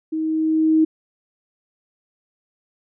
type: tone with level ramp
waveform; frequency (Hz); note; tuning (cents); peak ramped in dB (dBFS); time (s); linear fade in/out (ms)
sine; 316.2; D#4; +28; -21 to -11; 0.12-0.85; 10
effects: none